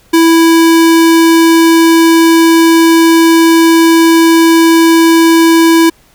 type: tone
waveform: square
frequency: 329.6 Hz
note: E4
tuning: in tune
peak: -4 dBFS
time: 0.13-5.9 s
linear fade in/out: 10 ms
effects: pink hiss -47 dBFS RMS until 6.14 s